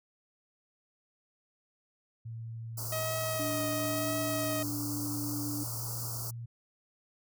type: tone with pitch glide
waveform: sine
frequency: 114 to 117.07 Hz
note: A#2 to A#2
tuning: -38 to +8 cents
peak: -38 dBFS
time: 2.25-6.46 s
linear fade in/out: 10 ms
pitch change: +46 cents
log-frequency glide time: 4.95-5.86 s
type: band-stop noise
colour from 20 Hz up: white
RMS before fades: -39 dBFS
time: 2.77-6.31 s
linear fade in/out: 10 ms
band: 1400 to 4500 Hz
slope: 96 dB/octave
type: tone with vibrato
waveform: sawtooth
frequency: 633 Hz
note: D#5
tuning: 30 cents sharp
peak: -29 dBFS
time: 2.92-4.63 s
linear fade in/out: 5 ms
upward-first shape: triangle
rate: 1 Hz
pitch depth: 19 cents each way
type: tone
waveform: sine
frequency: 293.7 Hz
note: D4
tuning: in tune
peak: -35 dBFS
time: 3.39-5.64 s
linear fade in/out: 10 ms
effects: none